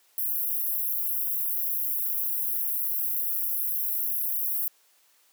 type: high-pass noise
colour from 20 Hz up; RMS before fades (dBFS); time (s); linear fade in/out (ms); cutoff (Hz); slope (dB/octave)
white; -28; 0.18-4.68; 2; 11000; 96
effects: white hiss -63 dBFS RMS until 5.32 s + high-pass 400 Hz 12 dB/octave